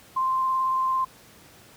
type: tone with vibrato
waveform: sine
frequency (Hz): 1046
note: C6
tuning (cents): -1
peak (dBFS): -21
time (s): 0.16-1.05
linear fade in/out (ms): 10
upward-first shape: sine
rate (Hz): 18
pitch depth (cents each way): 11
effects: pink hiss -51 dBFS RMS until 1.76 s + high-pass 80 Hz 12 dB/octave